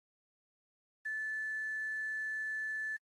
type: tone with quantisation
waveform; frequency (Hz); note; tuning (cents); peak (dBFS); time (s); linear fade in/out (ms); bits
sine; 1744; A6; -16; -35; 1.05-2.97; 10; 10
effects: AAC 32 kbps